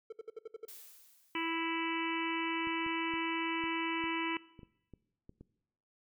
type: tone bursts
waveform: triangle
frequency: 446.7 Hz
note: A4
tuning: 26 cents sharp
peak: -38 dBFS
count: 7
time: 0.1-0.653 s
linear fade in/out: 5 ms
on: 25 ms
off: 63 ms
type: noise with exponential decay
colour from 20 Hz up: blue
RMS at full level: -48 dBFS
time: 0.68-1.83 s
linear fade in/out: 5 ms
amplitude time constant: 250 ms
type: harmonic tone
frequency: 329.4 Hz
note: E4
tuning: 1 cent flat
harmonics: 1 / 3 / 4 / 5 / 6 / 7 / 8 / 9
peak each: -37 / -39 / -47 / -49 / -43 / -41 / -43 / -43 dBFS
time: 1.35-4.37 s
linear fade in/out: 2 ms
type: clicks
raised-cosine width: 3 ms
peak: -38 dBFS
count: 10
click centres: 2.672 / 2.864 / 3.138 / 3.639 / 4.04 / 4.592 / 4.632 / 4.937 / 5.294 / 5.41 s
effects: noise-tail reverb RT60 0.9 s tail -20 dB re dry